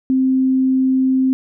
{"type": "tone", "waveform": "sine", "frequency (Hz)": 261.6, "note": "C4", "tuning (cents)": 0, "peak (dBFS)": -12, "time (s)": [0.1, 1.33], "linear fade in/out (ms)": 0, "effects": []}